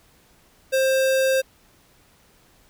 square tone, 529 Hz, C5, 19 cents sharp, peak -18 dBFS, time 0.72-1.42 s, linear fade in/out 20 ms, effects pink hiss -57 dBFS RMS until 2.69 s

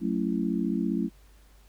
sine chord, F# minor seventh, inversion none, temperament just, 185 / 222 / 277.5 / 333 Hz, F#3 / A3 / C#4 / E4, 0 / +16 / +2 / +18 cents, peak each -30 / -29 / -31 / -32 dBFS, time 0-1.1 s, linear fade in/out 50 ms, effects added 50 Hz sine -53 dBFS peak until 1.68 s + pink hiss -62 dBFS RMS until 1.68 s

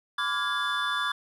triangle tone cluster, 1006 / 1160 / 1409 / 1657 / 3502 Hz, B5 / D6 / F6 / G#6 / A7, +32 / -22 / +15 / -4 / -9 cents, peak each -34 / -29 / -31 / -30 / -31 dBFS, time 0.18-1.12 s, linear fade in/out 5 ms, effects none

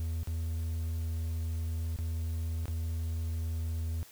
triangle tone with dropouts, 81.8 Hz, E2, 13 cents flat, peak -29 dBFS, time 0-4.03 s, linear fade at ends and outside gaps 0 ms, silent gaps 0.233-0.273 / 1.962-1.988 / 2.656-2.681 s, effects white hiss -55 dBFS RMS until 4.11 s

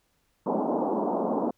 pink band-pass noise, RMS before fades -27 dBFS, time 0.46-1.51 s, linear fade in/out 5 ms, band 200 to 980 Hz, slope 48 dB/octave, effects pink hiss -71 dBFS RMS until 1.57 s

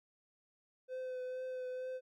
triangle tone with vibrato, 510 Hz, C5, 44 cents flat, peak -37 dBFS, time 0.88-2.01 s, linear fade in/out 50 ms, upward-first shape triangle, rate 2.2 Hz, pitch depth 19 cents each way, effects none

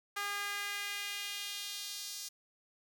sawtooth tone with high-pass filter sweep, 406 Hz, G#4, 39 cents flat, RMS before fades -40 dBFS, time 0.16-2.29 s, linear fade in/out 10 ms, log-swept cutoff 1300 to 5300 Hz, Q 1.6, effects 10-bit

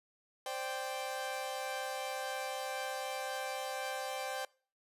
sawtooth chord, C suspended second, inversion none, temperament equal, 523.3 / 587.3 / 784 Hz, C5 / D5 / G5, 0 / 0 / 0 cents, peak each -38 / -40 / -36 dBFS, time 0.46-4.45 s, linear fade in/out 2 ms, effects noise-tail reverb RT60 0.4 s tail -23 dB re dry + resampled to 32000 Hz

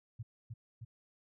sine tone with echo, 114.7 Hz, A#2, 28 cents flat, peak -39 dBFS, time 0.19-0.23 s, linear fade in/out 10 ms, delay 310 ms, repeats 2, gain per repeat -2 dB, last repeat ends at 0.85 s, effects none

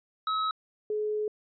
square / sine tone pair in turn, 1285 / 424.6 Hz, E6 / G#4, -45 / +38 cents, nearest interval octave + perfect fifth, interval 1917 cents, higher first, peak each -27 dBFS, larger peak neither, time 0.27-0.51 / 0.9-1.28 s, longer second, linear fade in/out 2 ms, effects resampled to 11025 Hz

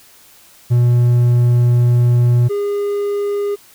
triangle tone pair in turn, 121.1 / 407.3 Hz, B2 / G#4, -34 / -34 cents, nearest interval octave + major sixth, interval 2100 cents, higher second, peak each -7 / -14 dBFS, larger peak first, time 0.7-2.49 / 2.49-3.56 s, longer first, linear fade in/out 20 ms, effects white hiss -46 dBFS RMS until 3.74 s

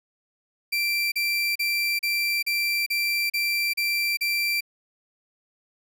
30% pulse tone bursts, 2353 Hz, D7, 3 cents sharp, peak -20 dBFS, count 9, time 0.72-4.608 s, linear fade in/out 10 ms, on 400 ms, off 36 ms, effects none

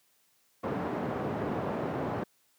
pink band-pass noise, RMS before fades -33 dBFS, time 0.63-2.24 s, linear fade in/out 10 ms, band 150 to 910 Hz, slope 12 dB/octave, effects white hiss -69 dBFS RMS until 2.58 s + high-pass 80 Hz 12 dB/octave

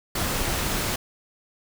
pink noise, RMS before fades -26 dBFS, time 0.15-0.96 s, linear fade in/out 5 ms, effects none

